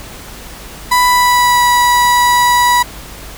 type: tone with pitch glide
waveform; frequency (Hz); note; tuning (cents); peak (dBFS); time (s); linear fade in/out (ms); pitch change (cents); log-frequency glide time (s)
35% pulse; 990 to 975.8; B5 to B5; +4 to -21; -6; 0.91-2.83; 10; -25; 1.07-1.65
effects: added 50 Hz sine -34 dBFS peak until 3.37 s + pink hiss -32 dBFS RMS until 3.37 s